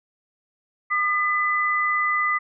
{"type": "tone pair together", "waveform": "sine", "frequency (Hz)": [1216.5, 2000], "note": ["D#6", "B6"], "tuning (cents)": [-39, 21], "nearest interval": "major sixth", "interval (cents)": 860, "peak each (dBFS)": -22, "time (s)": [0.9, 2.39], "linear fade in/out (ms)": 20, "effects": []}